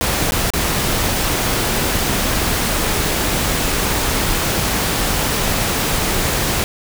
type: noise with dropouts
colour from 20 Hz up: pink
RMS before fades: -18 dBFS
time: 0.01-6.64 s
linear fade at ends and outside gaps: 0 ms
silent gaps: 0.309-0.321 / 0.503-0.536 s
effects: none